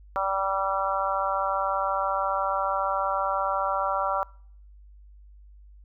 harmonic tone, 193.9 Hz, G3, 19 cents flat, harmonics 3 / 4 / 5 / 6 / 7, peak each -30 / -30 / -30 / -30 / -30 dBFS, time 0.16-4.23 s, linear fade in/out 0 ms, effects noise-tail reverb RT60 0.6 s tail -25 dB re dry + added 50 Hz sine -47 dBFS peak until 5.84 s

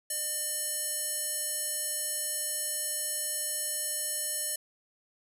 square tone with band-pass filter, 602 Hz, D5, 43 cents sharp, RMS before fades -33 dBFS, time 0.1-4.56 s, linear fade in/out 5 ms, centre 10000 Hz, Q 3.1, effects none

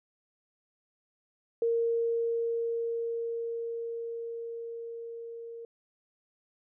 sine tone with level ramp, 463.3 Hz, A#4, 11 cents flat, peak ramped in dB -24 to -40 dBFS, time 1.62-5.65 s, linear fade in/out 2 ms, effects none

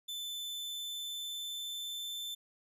40% pulse tone with pitch glide, 3520 to 3540 Hz, A7 to A7, 0 to +10 cents, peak -37 dBFS, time 0.08-2.35 s, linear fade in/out 10 ms, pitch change +10 cents, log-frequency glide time 0.43-2.23 s, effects none

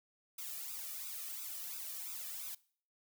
blue noise with flanger, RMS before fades -44 dBFS, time 0.38-2.55 s, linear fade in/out 5 ms, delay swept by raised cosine 0.8 to 1.71 ms, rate 2.9 Hz, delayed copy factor +0.85, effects noise-tail reverb RT60 0.5 s tail -21 dB re dry

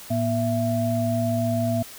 sine tone cluster, 112 / 239.2 / 667 Hz, A2 / A#3 / E5, +31 / +45 / +20 cents, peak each -25 dBFS, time 0.1-1.83 s, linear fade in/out 10 ms, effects white hiss -42 dBFS RMS until 1.98 s

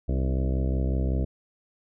harmonic tone with a mistuned harmonic, 65.41 Hz, C2, in tune, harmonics 1 / 2 / 3 / 4 / 5 / 6 / 7 / 8 / 9 / 10, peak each -24 / -30 / -34 / -36 / -38 / -40 / -41 / -42 / -43 / -44 dBFS, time 0.08-1.25 s, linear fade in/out 10 ms, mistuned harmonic 5, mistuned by -36 cents, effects none

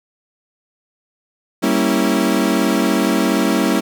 35% pulse chord, G diminished seventh, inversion none, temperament equal, 196 / 233.1 / 277.2 / 329.6 Hz, G3 / Bb3 / Db4 / Fb4, 0 / 0 / 0 / 0 cents, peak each -18 dBFS, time 1.62-3.81 s, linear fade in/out 20 ms, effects none

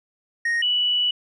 triangle / sine tone pair in turn, 1864.7 / 2953 Hz, A#6 / F#7, 0 / -4 cents, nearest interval minor sixth, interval 796 cents, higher second, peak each -18 dBFS, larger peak neither, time 0.45-0.62 / 0.62-1.11 s, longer second, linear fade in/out 5 ms, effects resampled to 24000 Hz

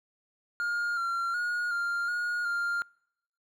triangle tone with pitch steps, 1416 / 1374 / 1439 / 1397 / 1436 / 1399 Hz, F6 / F6 / F#6 / F6 / F6 / F6, +23 / -29 / -49 / 0 / +48 / +3 cents, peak -26 dBFS, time 0.6-2.82 s, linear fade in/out 0 ms, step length 370 ms, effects noise-tail reverb RT60 0.8 s tail -26 dB re dry

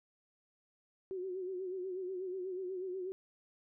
sine tone with vibrato, 371.3 Hz, F#4, 6 cents sharp, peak -37 dBFS, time 1.11-3.12 s, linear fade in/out 0 ms, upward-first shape sine, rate 8.2 Hz, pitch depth 65 cents each way, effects none

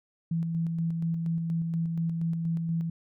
sine tone with tremolo, 165.7 Hz, E3, 9 cents sharp, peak -25 dBFS, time 0.31-2.9 s, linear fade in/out 5 ms, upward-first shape square, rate 4.2 Hz, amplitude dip 30%, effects none

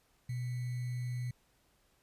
sine tone with sample-and-hold, 123.47 Hz, B2, in tune, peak -34 dBFS, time 0.29-1.31 s, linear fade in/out 5 ms, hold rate 2100 Hz, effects pink hiss -71 dBFS RMS until 2.02 s + resampled to 32000 Hz

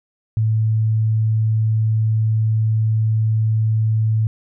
sine tone, 110 Hz, A2, in tune, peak -14 dBFS, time 0.37-4.27 s, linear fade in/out 0 ms, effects none

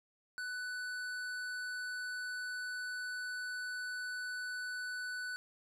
sine tone with hard clipping, 1492 Hz, F#6, 14 cents sharp, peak -40 dBFS, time 0.38-5.36 s, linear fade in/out 0 ms, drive 12 dB, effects none

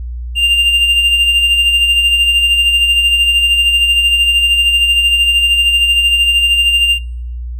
triangle tone with tremolo, 2794 Hz, F7, in tune, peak -5 dBFS, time 0.35-6.99 s, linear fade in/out 50 ms, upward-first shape sine, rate 13 Hz, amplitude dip 45%, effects noise-tail reverb RT60 0.7 s tail -25 dB re dry + added 60 Hz sine -20 dBFS peak until 7.59 s

